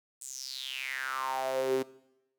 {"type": "tone with high-pass filter sweep", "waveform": "sawtooth", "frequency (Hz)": 132.1, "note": "C3", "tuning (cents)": 17, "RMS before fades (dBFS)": -34, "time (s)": [0.21, 1.83], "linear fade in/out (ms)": 10, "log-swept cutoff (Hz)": [8200, 320], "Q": 6.7, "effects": ["noise-tail reverb RT60 0.9 s tail -20 dB re dry"]}